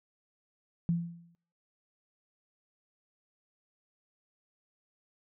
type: tone with exponential decay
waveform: sine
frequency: 170 Hz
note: F3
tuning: 46 cents flat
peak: -23 dBFS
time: 0.89-1.35 s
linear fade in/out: 0 ms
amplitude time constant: 100 ms
effects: noise-tail reverb RT60 0.6 s tail -24 dB re dry